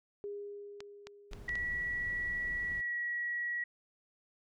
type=tone with exponential decay; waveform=sine; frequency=407.5 Hz; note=G#4; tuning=33 cents flat; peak=-37 dBFS; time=0.24-2.5 s; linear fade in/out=0 ms; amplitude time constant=490 ms
type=clicks; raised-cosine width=0.2 ms; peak=-28 dBFS; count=5; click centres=0.805 / 1.07 / 1.333 / 1.492 / 1.555 s
type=noise; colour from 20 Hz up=brown; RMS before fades=-47 dBFS; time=1.31-2.81 s; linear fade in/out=2 ms
type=tone with pitch glide; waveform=sine; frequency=1938 to 1920.2 Hz; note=B6 to B6; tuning=-33 to -49 cents; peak=-33 dBFS; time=1.48-3.64 s; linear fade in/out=5 ms; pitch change=-16 cents; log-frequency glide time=2.66-2.95 s
effects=none